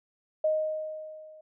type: tone with level ramp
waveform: sine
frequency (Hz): 622.3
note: D#5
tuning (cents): 0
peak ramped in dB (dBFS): -21 to -48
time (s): 0.44-1.41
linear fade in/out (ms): 5
effects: none